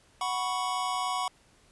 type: chord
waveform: square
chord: F# suspended fourth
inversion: none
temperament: just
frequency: 740 / 986.7 / 1110 Hz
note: F#5 / B5 / C#6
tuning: 0 / -2 / +2 cents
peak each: -34 / -34 / -33 dBFS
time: 0.21-1.28 s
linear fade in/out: 2 ms
effects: pink hiss -62 dBFS RMS until 1.71 s + resampled to 24000 Hz